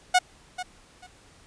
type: tone with echo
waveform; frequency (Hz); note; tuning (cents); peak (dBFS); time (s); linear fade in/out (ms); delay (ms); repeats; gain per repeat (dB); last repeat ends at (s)
sawtooth; 730; F#5; -24; -12; 0.14-0.19; 10; 440; 2; -14; 1.07
effects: pink hiss -55 dBFS RMS until 1.46 s + resampled to 22050 Hz